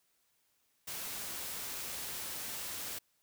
white noise, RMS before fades -41 dBFS, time 0.87-2.99 s, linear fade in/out 10 ms, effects white hiss -75 dBFS RMS until 3.22 s

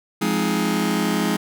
sawtooth chord, F minor seventh, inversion none, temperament just, 174.61 / 209.5 / 261.9 / 314.3 Hz, F3 / Ab3 / C4 / Eb4, 0 / +15 / +2 / +18 cents, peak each -21 / -18 / -23 / -21 dBFS, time 0.21-1.37 s, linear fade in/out 10 ms, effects none

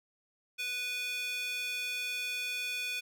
square tone with high-pass filter, 493.9 Hz, B4, in tune, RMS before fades -36 dBFS, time 0.58-3.01 s, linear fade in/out 20 ms, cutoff 2600 Hz, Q 3.6, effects none

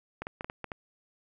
clicks, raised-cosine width 0.5 ms, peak -21 dBFS, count 7, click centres 0.22 / 0.269 / 0.409 / 0.445 / 0.499 / 0.643 / 0.718 s, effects none

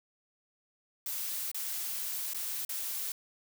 blue noise with dropouts, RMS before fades -36 dBFS, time 1.06-3.12 s, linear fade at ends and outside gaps 2 ms, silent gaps 1.516-1.545 / 2.335-2.345 / 2.65-2.692 s, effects none

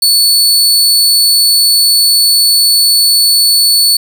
sawtooth tone, 4444 Hz, C#8, 4 cents sharp, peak -3 dBFS, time 0.02-3.97 s, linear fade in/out 5 ms, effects none

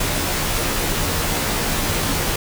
pink noise with comb filter, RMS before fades -21 dBFS, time 0-2.36 s, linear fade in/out 5 ms, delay 16 ms, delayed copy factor -0.7, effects none

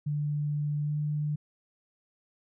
sine tone with pitch glide, 147.6 to 149.32 Hz, D3 to D3, +9 to +29 cents, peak -27 dBFS, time 0.06-1.36 s, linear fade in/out 10 ms, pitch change +20 cents, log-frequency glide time 0.83-0.93 s, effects none

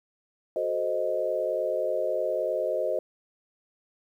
sine chord, F# diminished seventh, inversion none, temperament equal, 370 / 440 / 523.3 / 622.3 Hz, F#4 / A4 / C5 / Eb5, 0 / 0 / 0 / 0 cents, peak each -34 / -34 / -29 / -28 dBFS, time 0.56-2.99 s, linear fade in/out 2 ms, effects 10-bit

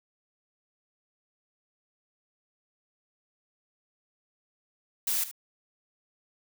blue noise with echo, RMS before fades -28 dBFS, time 5.07-5.24 s, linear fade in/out 5 ms, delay 74 ms, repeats 1, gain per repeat -13 dB, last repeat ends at 5.314 s, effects none

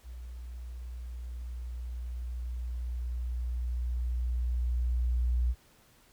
sine tone with level ramp, 60.6 Hz, B1, 32 cents flat, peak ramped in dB -40 to -24 dBFS, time 0.03-5.55 s, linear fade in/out 50 ms, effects pink hiss -62 dBFS RMS until 6.12 s

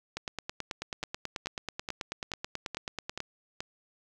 two click trains, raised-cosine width 0.2 ms, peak -18 / -17 dBFS, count 7 / 29, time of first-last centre 1.03-3.605 / 0.17-3.204 s, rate 2.33 / 9.23 Hz, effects none

